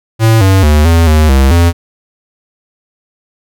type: tone with pitch steps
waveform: square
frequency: 112.1 / 95.9 / 75.2 / 83.2 / 77.4 / 67.1 / 85.3 Hz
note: A2 / G2 / D2 / E2 / D#2 / C2 / F2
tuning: +33 / -37 / +42 / +17 / -9 / +44 / -40 cents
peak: -5 dBFS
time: 0.19-1.73 s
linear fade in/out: 50 ms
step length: 220 ms
effects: none